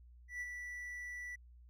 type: tone with ADSR envelope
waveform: triangle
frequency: 1963 Hz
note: B6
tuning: 11 cents flat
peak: -36 dBFS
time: 0.28-1.36 s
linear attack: 130 ms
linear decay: 38 ms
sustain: -5 dB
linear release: 11 ms
effects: added 60 Hz sine -56 dBFS peak until 1.69 s